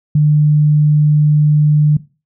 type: tone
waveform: sine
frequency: 150 Hz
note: D3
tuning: 37 cents sharp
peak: -7 dBFS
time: 0.15-1.97 s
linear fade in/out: 5 ms
effects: noise-tail reverb RT60 0.3 s tail -18 dB re dry